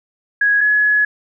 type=tone pair in turn; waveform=sine; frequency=1661.2 / 1692.2 Hz; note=G#6 / G#6; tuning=0 / +32 cents; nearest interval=unison; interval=32 cents; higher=second; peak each=-11 / -11 dBFS; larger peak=neither; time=0.41-0.61 / 0.61-1.05 s; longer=second; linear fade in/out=5 ms; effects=none